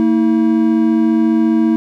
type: tone pair together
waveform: triangle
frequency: 227.4 / 322.1 Hz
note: A#3 / E4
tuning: -43 / -40 cents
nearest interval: tritone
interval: 603 cents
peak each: -11 dBFS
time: 0-1.76 s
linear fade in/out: 0 ms
effects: none